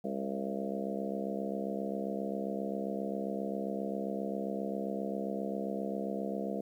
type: harmonic tone with a mistuned harmonic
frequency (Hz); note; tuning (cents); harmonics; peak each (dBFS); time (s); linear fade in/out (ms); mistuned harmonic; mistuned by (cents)
67.5; C#2; -45; 3 / 4 / 5 / 6 / 7 / 8 / 9 / 10; -37 / -43 / -43 / -44 / -40 / -43 / -46 / -42; 0.04-6.61; 5; 9; +21
effects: 11-bit